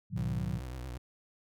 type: chord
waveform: sine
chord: G# minor seventh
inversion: none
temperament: equal with one note detuned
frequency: 105.34 / 123.47 / 155.56 / 185 Hz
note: G#2 / B2 / D#3 / F#3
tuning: +25 / 0 / 0 / 0 cents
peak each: -37 dBFS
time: 0.1-0.61 s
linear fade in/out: 50 ms
type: tone with vibrato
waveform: 30% pulse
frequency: 63 Hz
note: B1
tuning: 35 cents sharp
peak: -36 dBFS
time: 0.16-0.98 s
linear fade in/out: 10 ms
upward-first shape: sine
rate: 8.9 Hz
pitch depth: 97 cents each way
effects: none